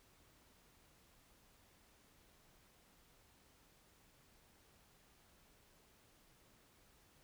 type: silence
effects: pink hiss -69 dBFS RMS until 7.23 s